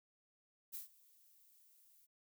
violet noise with ADSR envelope, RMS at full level -45 dBFS, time 0.72-2.07 s, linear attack 27 ms, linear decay 130 ms, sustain -23 dB, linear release 27 ms, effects none

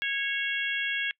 harmonic tone, 550 Hz, C#5, 14 cents flat, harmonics 3 / 4 / 5 / 6, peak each -31 / -32 / -33 / -34 dBFS, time 0.02-1.11 s, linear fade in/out 0 ms, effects noise-tail reverb RT60 0.1 s tail -24 dB re dry

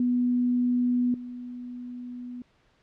sine tone with level steps, 246 Hz, B3, 7 cents flat, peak -21 / -35 dBFS, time 0-2.42 s, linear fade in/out 2 ms, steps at 1.14 s, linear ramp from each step 2 ms, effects pink hiss -65 dBFS RMS until 2.82 s + low-pass 4000 Hz 12 dB/octave

